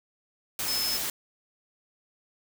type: tone in noise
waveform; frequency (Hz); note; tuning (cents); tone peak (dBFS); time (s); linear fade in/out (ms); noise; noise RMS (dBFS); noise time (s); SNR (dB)
sine; 5200; E8; -24; -28; 0.68-0.97; 2; white; -31; 0.59-1.1; 0
effects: none

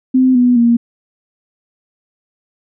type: tone with pitch steps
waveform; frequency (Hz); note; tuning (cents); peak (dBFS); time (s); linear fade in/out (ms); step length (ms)
sine; 258.1 / 246.4 / 235.3; C4 / B3 / A#3; -23 / -4 / +16; -7; 0.14-0.77; 10; 210
effects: none

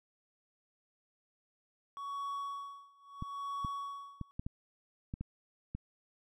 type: tone with tremolo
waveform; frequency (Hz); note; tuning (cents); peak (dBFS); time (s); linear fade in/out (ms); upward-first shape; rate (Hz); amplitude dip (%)
triangle; 1121; C#6; +19; -34; 1.97-4.31; 0; sine; 0.76; 95
type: clicks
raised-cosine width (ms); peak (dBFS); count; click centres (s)
5; -26; 8; 3.224 / 3.648 / 4.213 / 4.395 / 4.465 / 5.139 / 5.21 / 5.75
effects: none

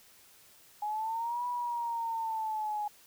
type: linear two-way sweep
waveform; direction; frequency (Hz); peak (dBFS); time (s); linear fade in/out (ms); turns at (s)
sine; up then down; 830.6 to 980 to 830.6; -31; 0.82-2.88; 5; 1.46
effects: white hiss -59 dBFS RMS until 3.06 s

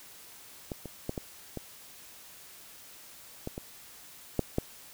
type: clicks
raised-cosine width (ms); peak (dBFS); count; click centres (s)
2; -21 / -26 / -18 / -20 / -22 / -21 / -23 / -12 / -13; 9; 0.718 / 0.857 / 1.094 / 1.178 / 1.573 / 3.474 / 3.579 / 4.393 / 4.584
effects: white hiss -51 dBFS RMS until 4.93 s

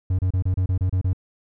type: tone bursts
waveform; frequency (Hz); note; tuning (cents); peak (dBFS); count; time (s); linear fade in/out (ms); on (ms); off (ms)
triangle; 92.5; F#2; 0; -16; 9; 0.1-1.132; 5; 88; 30
effects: none

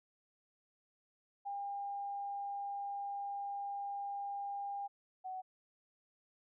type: tone pair in turn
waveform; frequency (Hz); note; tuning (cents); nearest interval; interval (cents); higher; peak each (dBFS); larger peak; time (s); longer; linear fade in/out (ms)
sine; 803 / 749.5; G5 / F#5; +41 / +22; minor second; 119; first; -38 / -40; first; 1.45-4.88 / 5.24-5.42; first; 20
effects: none

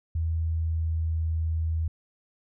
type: tone with pitch glide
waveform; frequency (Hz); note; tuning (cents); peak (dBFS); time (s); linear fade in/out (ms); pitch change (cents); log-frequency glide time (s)
sine; 81.4 to 80.79; E2 to E2; -21 to -34; -24; 0.15-1.88; 5; -13; 0.37-1.11
effects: none

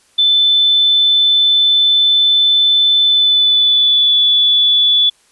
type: tone with pitch glide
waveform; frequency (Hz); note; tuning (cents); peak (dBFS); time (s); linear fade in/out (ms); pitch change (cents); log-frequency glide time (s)
sine; 3520 to 3450; A7 to A7; 0 to -35; -8; 0.18-5.1; 10; -35; 3.02-4.17
effects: white hiss -53 dBFS RMS until 5.31 s + resampled to 24000 Hz

